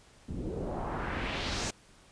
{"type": "noise with low-pass filter sweep", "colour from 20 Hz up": "pink", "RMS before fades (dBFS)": -35, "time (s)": [0.28, 1.71], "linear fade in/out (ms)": 10, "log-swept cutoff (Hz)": [220, 7600], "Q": 1.8, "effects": ["pink hiss -59 dBFS RMS until 2.11 s", "resampled to 22050 Hz"]}